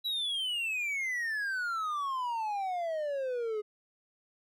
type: exponential sweep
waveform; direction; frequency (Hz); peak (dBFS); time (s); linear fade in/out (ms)
triangle; down; 3951 to 415.3; -29; 0.04-3.62; 20
effects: none